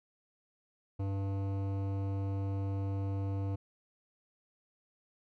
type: tone with hard clipping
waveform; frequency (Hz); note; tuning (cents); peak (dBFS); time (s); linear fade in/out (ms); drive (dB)
sine; 98; G2; 0; -34; 0.99-3.56; 10; 15
effects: none